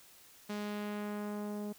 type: tone with low-pass filter sweep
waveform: sawtooth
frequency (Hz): 207.7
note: G#3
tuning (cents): 0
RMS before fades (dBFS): -39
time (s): 0.49-1.73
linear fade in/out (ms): 10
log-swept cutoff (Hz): 6500 to 590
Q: 0.79
effects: white hiss -59 dBFS RMS until 1.78 s